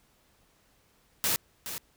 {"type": "noise with echo", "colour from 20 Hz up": "white", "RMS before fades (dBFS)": -27, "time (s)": [1.24, 1.36], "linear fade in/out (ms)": 0, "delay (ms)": 420, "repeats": 1, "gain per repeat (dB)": -10, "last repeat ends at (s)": 1.78, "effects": ["pink hiss -66 dBFS RMS until 1.96 s"]}